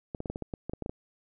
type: clicks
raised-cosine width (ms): 2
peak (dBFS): -21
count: 12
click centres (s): 0.148 / 0.204 / 0.258 / 0.3 / 0.359 / 0.423 / 0.538 / 0.696 / 0.735 / 0.823 / 0.861 / 0.895
effects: none